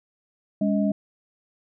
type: tone cluster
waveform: sine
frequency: 203.9 / 281.7 / 631 Hz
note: G#3 / C#4 / D#5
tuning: -32 / +28 / +24 cents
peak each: -21 / -26 / -28 dBFS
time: 0.61-0.92 s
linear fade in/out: 5 ms
effects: none